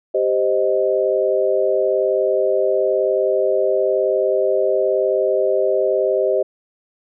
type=chord; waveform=sine; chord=C minor; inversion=second; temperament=equal; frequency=392 / 523.3 / 622.3 Hz; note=G4 / C5 / Eb5; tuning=0 / 0 / 0 cents; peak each=-19 dBFS; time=0.14-6.43 s; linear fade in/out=10 ms; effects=none